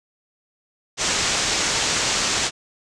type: low-pass noise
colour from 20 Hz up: white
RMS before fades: -22 dBFS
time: 0.97-2.51 s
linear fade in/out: 50 ms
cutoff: 7700 Hz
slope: 48 dB/octave
effects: none